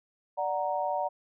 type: chord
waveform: sine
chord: D augmented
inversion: none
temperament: equal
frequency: 587.3 / 740 / 932.3 Hz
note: D5 / F#5 / A#5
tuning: 0 / 0 / 0 cents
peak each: -32 / -31 / -32 dBFS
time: 0.37-1.09 s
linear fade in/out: 20 ms
effects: none